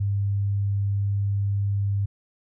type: tone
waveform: sine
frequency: 100.1 Hz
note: G2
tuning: 37 cents sharp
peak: -21 dBFS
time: 0-2.06 s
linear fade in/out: 10 ms
effects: none